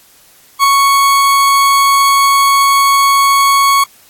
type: tone with ADSR envelope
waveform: 40% pulse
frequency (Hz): 1108.7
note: C#6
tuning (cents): 0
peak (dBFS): -3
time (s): 0.59-3.84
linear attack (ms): 48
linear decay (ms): 4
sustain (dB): -3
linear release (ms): 6
effects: white hiss -45 dBFS RMS until 4.09 s + AAC 64 kbps